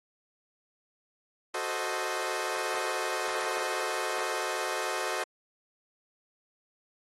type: chord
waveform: 15% pulse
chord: F# diminished seventh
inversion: none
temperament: equal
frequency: 370 / 440 / 523.3 / 622.3 Hz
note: F#4 / A4 / C5 / Eb5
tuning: 0 / 0 / 0 / 0 cents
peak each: -30 dBFS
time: 1.54-5.24 s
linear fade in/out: 5 ms
effects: AAC 32 kbps